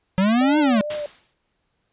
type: linear two-way sweep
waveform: square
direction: up then down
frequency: 182.5 to 311.1 to 202.7 Hz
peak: -16 dBFS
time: 0.18-0.81 s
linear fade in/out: 0 ms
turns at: 0.59 s
type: tone with vibrato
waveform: sine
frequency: 587.3 Hz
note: D5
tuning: in tune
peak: -25 dBFS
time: 0.41-1.06 s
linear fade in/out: 2 ms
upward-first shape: sine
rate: 2.4 Hz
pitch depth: 48 cents each way
type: noise with exponential decay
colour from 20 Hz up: white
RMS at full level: -26 dBFS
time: 0.9-1.34 s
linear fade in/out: 5 ms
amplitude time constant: 94 ms
effects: pink hiss -71 dBFS RMS until 1.92 s + resampled to 8000 Hz